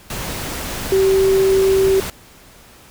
sine tone in noise, 385 Hz, G4, 31 cents flat, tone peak -11 dBFS, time 0.92-2 s, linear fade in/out 2 ms, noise pink, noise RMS -26 dBFS, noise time 0.1-2.1 s, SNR +12 dB, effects pink hiss -45 dBFS RMS until 2.9 s

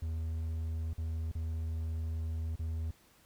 triangle tone with dropouts, 80.7 Hz, E2, 36 cents flat, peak -31 dBFS, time 0.02-2.91 s, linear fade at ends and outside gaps 5 ms, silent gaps 0.934-0.98 / 1.317-1.351 / 2.558-2.593 s, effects pink hiss -64 dBFS RMS until 3.25 s

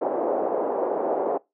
pink band-pass noise, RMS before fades -25 dBFS, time 0.01-1.38 s, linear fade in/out 10 ms, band 380 to 760 Hz, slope 24 dB/octave, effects noise-tail reverb RT60 0.2 s tail -22 dB re dry

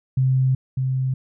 sine tone pair in turn, 130.81 / 130.81 Hz, C3 / C3, 0 / 0 cents, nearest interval unison, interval 0 cents, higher neither, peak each -15 / -19 dBFS, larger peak first, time 0.17-0.55 / 0.77-1.14 s, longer first, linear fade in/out 5 ms, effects none

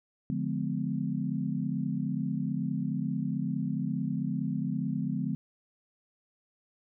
sine chord, D diminished seventh, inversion none, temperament just, 146.83 / 176.2 / 211.4 / 253.7 Hz, D3 / F3 / Ab3 / Cb4, 0 / +16 / +31 / +47 cents, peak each -34 dBFS, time 0.3-5.35 s, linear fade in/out 0 ms, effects none

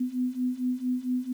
sine beating tone pair, 248.8 / 253.2 Hz, B3 / B3, +13 / +43 cents, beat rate 4.4 Hz, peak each -30 / -28 dBFS, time 0-1.33 s, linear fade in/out 10 ms, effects 9-bit

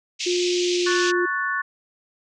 pink band-pass noise, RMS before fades -28 dBFS, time 0.19-1.12 s, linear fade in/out 20 ms, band 2400 to 6800 Hz, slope 48 dB/octave
sine tone with pitch glide, 355.3 to 353.3 Hz, F4 to F4, +30 to +20 cents, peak -20 dBFS, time 0.26-1.26 s, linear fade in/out 10 ms, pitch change -10 cents, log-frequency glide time 0.53-0.89 s
sine chord, F# minor, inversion second, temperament equal, 1108.7 / 1480 / 1760 Hz, C#6 / F#6 / A6, 0 / 0 / 0 cents, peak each -27 / -26 / -26 dBFS, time 0.86-1.62 s, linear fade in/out 10 ms
effects none

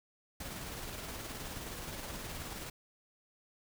pink noise with tremolo, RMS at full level -42 dBFS, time 0.4-2.7 s, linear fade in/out 5 ms, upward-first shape square, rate 19 Hz, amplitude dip 25%, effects none

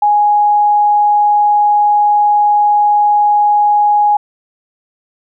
sine tone, 830.6 Hz, G#5, in tune, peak -7 dBFS, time 0.02-4.17 s, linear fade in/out 5 ms, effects none

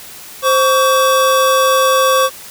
square tone pair together, 524 / 1132.3 Hz, C5 / C#6, +2 / +36 cents, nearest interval octave + minor second, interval 1334 cents, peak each -13 dBFS, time 0.42-2.3 s, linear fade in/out 50 ms, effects white hiss -34 dBFS RMS until 2.5 s

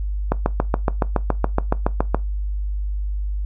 click train, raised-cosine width 1 ms, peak -3 dBFS, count 14, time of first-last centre 0.32-2.146 s, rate 7.12 Hz, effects noise-tail reverb RT60 0.2 s tail -19 dB re dry + added 50 Hz sine -21 dBFS peak until 3.45 s

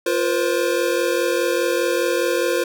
square chord, F suspended fourth, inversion none, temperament equal with one note detuned, 349.2 / 478.4 / 523.3 Hz, F4 / Bb4 / C5, 0 / +45 / 0 cents, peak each -23 dBFS, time 0.06-2.64 s, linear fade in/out 5 ms, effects none

